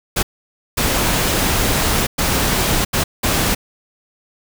pink noise bursts at uneven times, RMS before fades -17 dBFS, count 5, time 0.16-0.23 / 0.77-2.07 / 2.18-2.85 / 2.93-3.04 / 3.23-3.55 s, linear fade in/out 10 ms, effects none

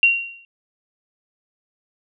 sine tone with exponential decay, 2755 Hz, F7, 24 cents flat, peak -8 dBFS, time 0.03-0.45 s, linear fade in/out 1 ms, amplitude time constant 90 ms, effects none

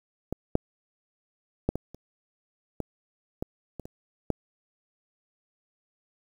clicks, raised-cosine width 2 ms, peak -16 / -8 / -10 / -17 / -30 / -17 / -16 / -23 / -27 / -12 dBFS, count 10, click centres 0.326 / 0.554 / 1.69 / 1.756 / 1.946 / 2.803 / 3.425 / 3.797 / 3.855 / 4.303 s, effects 8-bit

